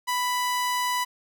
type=tone; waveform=sawtooth; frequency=990 Hz; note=B5; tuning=4 cents sharp; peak=-20 dBFS; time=0.07-1.05 s; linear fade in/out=20 ms; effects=none